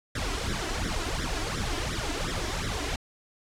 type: noise with flanger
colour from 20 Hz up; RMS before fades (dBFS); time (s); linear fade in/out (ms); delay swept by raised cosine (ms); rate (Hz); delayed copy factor
pink; -30; 0.15-2.96; 5; 0.54 to 3.04; 2.8; +0.9
effects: low-pass 7000 Hz 12 dB/octave